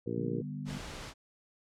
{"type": "harmonic tone", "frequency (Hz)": 58.5, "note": "A#1", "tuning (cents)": 7, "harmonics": [2, 3, 4, 5, 6, 7, 8], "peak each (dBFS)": [-40, -40, -40, -40, -40, -40, -40], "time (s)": [0.06, 0.42], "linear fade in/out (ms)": 10}
{"type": "chord", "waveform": "sine", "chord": "G major", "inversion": "second", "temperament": "equal", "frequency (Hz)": [146.83, 196, 246.9], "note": ["D3", "G3", "B3"], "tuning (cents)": [0, 0, 0], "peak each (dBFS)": [-39, -42, -42], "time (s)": [0.16, 0.79], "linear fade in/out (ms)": 20}
{"type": "noise", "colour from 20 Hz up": "pink", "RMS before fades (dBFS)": -43, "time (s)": [0.65, 1.14], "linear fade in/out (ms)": 50}
{"effects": ["low-pass 7000 Hz 12 dB/octave"]}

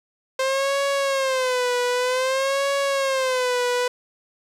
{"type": "tone with vibrato", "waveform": "sawtooth", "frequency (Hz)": 523.3, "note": "C5", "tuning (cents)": 0, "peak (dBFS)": -16, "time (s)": [0.39, 3.88], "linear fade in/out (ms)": 5, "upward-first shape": "sine", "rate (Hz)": 0.53, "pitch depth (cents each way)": 110, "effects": ["low-pass 9000 Hz 12 dB/octave", "9-bit"]}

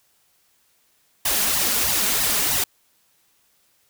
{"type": "noise with flanger", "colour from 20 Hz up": "white", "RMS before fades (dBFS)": -21, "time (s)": [1.25, 2.64], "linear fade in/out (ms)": 5, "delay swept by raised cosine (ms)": [1, 4.9], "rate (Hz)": 3.1, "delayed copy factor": 0.95, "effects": ["white hiss -63 dBFS RMS until 3.89 s"]}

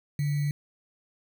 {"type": "tone with sample-and-hold", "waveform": "sine", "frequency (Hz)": 145.4, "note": "D3", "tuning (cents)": -17, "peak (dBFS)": -24, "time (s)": [0.19, 0.51], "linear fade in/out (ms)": 2, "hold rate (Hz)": 2100, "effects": []}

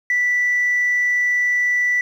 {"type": "tone", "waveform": "sine", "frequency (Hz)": 1969, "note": "B6", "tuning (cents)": -6, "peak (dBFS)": -14, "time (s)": [0.1, 2.01], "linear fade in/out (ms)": 2, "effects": ["tanh soft clip ceiling -12 dBFS", "8-bit"]}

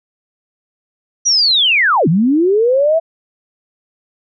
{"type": "linear two-way sweep", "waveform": "sine", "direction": "down then up", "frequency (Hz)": [5920, 146.83, 669], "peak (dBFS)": -9, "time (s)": [1.25, 3], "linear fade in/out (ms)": 20, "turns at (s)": 2.08, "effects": []}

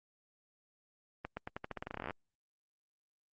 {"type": "accelerating click train", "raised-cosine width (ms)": 0.5, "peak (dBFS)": -24, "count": 20, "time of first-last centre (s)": [1.25, 2.108], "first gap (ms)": 120, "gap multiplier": 0.87, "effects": ["Opus 24 kbps"]}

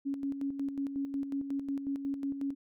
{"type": "tone with tremolo", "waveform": "sine", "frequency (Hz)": 277.2, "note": "C#4", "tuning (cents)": 0, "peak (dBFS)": -30, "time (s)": [0.05, 2.55], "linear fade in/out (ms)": 20, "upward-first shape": "square", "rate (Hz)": 5.5, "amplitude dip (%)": 55, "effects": []}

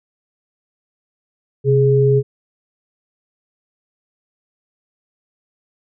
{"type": "tone pair together", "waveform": "sine", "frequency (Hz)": [131.1, 416.2], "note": ["C3", "G#4"], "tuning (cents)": [4, 4], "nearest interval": "octave + minor sixth", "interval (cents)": 2000, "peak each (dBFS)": -13, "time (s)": [1.64, 2.23], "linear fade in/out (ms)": 50, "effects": []}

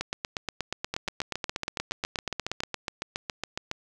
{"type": "two click trains", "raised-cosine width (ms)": 0.2, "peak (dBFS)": [-12, -13], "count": [23, 21], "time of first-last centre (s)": [[0.01, 2.635], [0.94, 3.714]], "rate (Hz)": [8.38, 7.21], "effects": []}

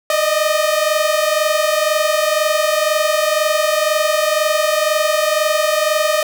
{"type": "tone pair together", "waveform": "sawtooth", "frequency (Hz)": [604, 626], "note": ["D5", "D#5"], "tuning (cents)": [48, 10], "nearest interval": "minor second", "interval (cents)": 62, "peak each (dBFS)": -13, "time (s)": [0.1, 6.23], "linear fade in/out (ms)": 2, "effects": []}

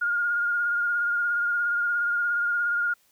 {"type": "tone with vibrato", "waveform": "sine", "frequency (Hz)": 1421, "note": "F6", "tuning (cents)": 30, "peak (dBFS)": -22, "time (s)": [0.01, 2.94], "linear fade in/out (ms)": 10, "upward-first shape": "triangle", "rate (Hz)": 17, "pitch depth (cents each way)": 29, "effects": ["white hiss -64 dBFS RMS until 3.11 s"]}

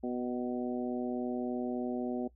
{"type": "harmonic tone with a mistuned harmonic", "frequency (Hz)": 123.47, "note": "B2", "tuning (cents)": 0, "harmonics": [2, 3, 4, 5, 6], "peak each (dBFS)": [-34, -37, -43, -42, -44], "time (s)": [0.03, 2.28], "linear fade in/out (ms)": 10, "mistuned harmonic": 6, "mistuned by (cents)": 19, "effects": ["noise-tail reverb RT60 0.1 s tail -18 dB re dry", "added 60 Hz sine -59 dBFS peak until 2.35 s"]}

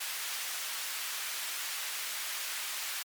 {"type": "high-pass noise", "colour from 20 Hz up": "pink", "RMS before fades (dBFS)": -37, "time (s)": [0, 3.03], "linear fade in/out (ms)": 10, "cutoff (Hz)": 1600, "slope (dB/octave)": 12, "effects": ["MP3 96 kbps"]}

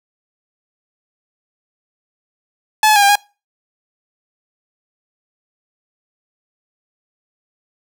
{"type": "tone with pitch steps", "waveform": "sawtooth", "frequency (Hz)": [861, 855, 814, 800, 820], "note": ["A5", "A5", "G#5", "G5", "G#5"], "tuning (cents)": [-38, -50, -35, 35, -22], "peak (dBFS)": -5, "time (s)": [2.83, 3.155], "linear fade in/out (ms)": 2, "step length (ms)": 65, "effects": ["noise-tail reverb RT60 0.3 s tail -24 dB re dry"]}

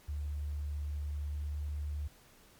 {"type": "tone with pitch glide", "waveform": "sine", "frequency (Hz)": [73.42, 73.89], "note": ["D2", "D2"], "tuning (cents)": [0, 11], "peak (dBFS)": -34, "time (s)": [0.08, 2.08], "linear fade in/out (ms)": 10, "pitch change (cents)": 11, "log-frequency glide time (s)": [1.26, 1.65], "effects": ["pink hiss -61 dBFS RMS until 2.59 s", "MP3 96 kbps"]}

